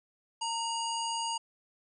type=harmonic tone with a mistuned harmonic; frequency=954 Hz; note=A#5; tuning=40 cents sharp; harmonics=1 / 3 / 5 / 7 / 9; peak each=-33 / -38 / -40 / -41 / -43 dBFS; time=0.41-1.38 s; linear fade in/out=10 ms; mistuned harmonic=1; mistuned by=-64 cents; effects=none